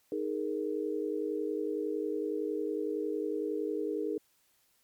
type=chord; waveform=sine; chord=D# suspended fourth; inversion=none; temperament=equal; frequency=311.1 / 415.3 / 466.2 Hz; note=D#4 / G#4 / A#4; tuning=0 / 0 / 0 cents; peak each=-35 / -34 / -36 dBFS; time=0.12-4.18 s; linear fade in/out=2 ms; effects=white hiss -70 dBFS RMS until 4.83 s + MP3 96 kbps